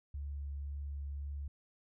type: tone with vibrato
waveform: sine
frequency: 71 Hz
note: C#2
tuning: 42 cents sharp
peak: -38 dBFS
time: 0.14-1.48 s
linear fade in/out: 5 ms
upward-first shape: triangle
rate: 1.9 Hz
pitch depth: 11 cents each way
effects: none